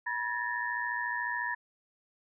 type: tone cluster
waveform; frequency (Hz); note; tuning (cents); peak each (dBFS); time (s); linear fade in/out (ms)
sine; 968 / 1712 / 1826; B5 / A6 / A#6; -35 / -48 / -36; -35 / -35 / -35; 0.06-1.55; 10
effects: none